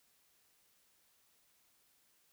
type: silence
effects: white hiss -72 dBFS RMS until 2.32 s